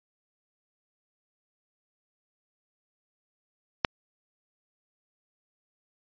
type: click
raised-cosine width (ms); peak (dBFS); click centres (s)
0.3; -4; 3.848
effects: resampled to 11025 Hz